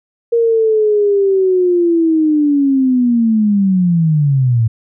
sine linear sweep, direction down, 470 to 109.3 Hz, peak -9 dBFS, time 0.32-4.68 s, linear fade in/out 10 ms, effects none

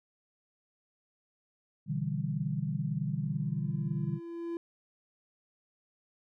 sine chord, E minor seventh, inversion second, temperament equal, 123.47 / 146.83 / 164.81 / 196 Hz, B2 / D3 / E3 / G3, 0 / 0 / 0 / 0 cents, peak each -38 / -33 / -36 / -37 dBFS, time 1.86-4.2 s, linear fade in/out 50 ms
triangle tone with exponential growth, 338.2 Hz, E4, 44 cents sharp, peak -30 dBFS, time 3-4.57 s, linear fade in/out 1 ms, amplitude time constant 340 ms
effects none

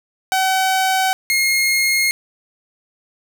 sawtooth tone pair in turn, 759 / 2147 Hz, F#5 / C7, +44 / +44 cents, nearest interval octave + tritone, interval 1800 cents, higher second, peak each -11 dBFS, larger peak neither, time 0.32-1.13 / 1.3-2.11 s, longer neither, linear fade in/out 0 ms, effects none

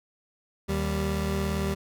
25% pulse tone pair together, 77.78 / 195.99 Hz, D#2 / G3, 0 / 0 cents, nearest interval octave + major third, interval 1600 cents, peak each -25 dBFS, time 0.68-1.75 s, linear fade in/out 20 ms, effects none

